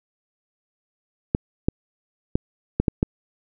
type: clicks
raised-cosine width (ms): 3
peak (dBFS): -5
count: 6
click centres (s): 1.349 / 1.685 / 2.355 / 2.8 / 2.882 / 3.029
effects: none